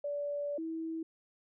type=tone pair in turn; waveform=sine; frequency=578 / 324.4 Hz; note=D5 / E4; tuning=-28 / -28 cents; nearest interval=minor seventh; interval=1000 cents; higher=first; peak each=-33 / -35 dBFS; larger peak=first; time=0.04-0.58 / 0.58-1.03 s; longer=first; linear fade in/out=5 ms; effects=none